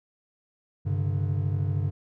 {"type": "chord", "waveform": "triangle", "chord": "G suspended fourth", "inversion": "none", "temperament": "equal with one note detuned", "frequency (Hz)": [98, 133.87, 146.83], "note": ["G2", "C3", "D3"], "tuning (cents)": [0, 40, 0], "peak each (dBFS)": [-24, -29, -28], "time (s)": [0.85, 1.91], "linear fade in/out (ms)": 20, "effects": []}